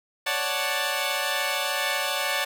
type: chord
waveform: 10% pulse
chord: D major seventh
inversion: third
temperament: equal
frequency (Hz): 554.4 / 587.3 / 740 / 880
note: C#5 / D5 / F#5 / A5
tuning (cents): 0 / 0 / 0 / 0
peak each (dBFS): -22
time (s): 0.26-2.45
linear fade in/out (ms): 10
effects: none